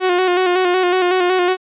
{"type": "tone with vibrato", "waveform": "sawtooth", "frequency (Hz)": 363.7, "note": "F#4", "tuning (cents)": -30, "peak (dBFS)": -9, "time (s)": [0, 1.57], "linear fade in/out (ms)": 50, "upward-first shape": "square", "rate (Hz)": 5.4, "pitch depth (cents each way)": 38, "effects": ["resampled to 8000 Hz"]}